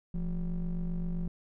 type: ring-modulated tone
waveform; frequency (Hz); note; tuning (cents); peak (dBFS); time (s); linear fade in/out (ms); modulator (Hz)
triangle; 98; G2; 0; -25; 0.14-1.28; 5; 74.2
effects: none